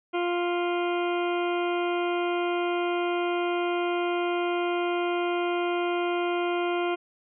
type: harmonic tone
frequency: 350 Hz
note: F4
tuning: 4 cents sharp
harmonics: 1 / 2 / 3 / 4 / 6 / 7 / 8 / 9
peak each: -26 / -31 / -35 / -36 / -40 / -39 / -43 / -44 dBFS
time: 0.13-6.96 s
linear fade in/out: 20 ms
effects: none